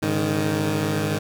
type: chord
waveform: 15% pulse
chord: Ab suspended fourth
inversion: none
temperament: equal with one note detuned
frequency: 103.83 / 141.99 / 155.56 Hz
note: Ab2 / Db3 / Eb3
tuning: 0 / +42 / 0 cents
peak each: -19 / -23 / -18 dBFS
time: 0.02-1.19 s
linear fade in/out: 10 ms
effects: none